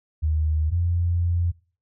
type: tone pair in turn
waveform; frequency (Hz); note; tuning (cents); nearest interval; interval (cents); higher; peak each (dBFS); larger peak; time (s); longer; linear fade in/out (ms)
sine; 77.6 / 86.49; D#2 / F2; -4 / -16; major second; 188; second; -19; neither; 0.22-0.71 / 0.71-1.52; second; 20
effects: noise-tail reverb RT60 0.4 s tail -22 dB re dry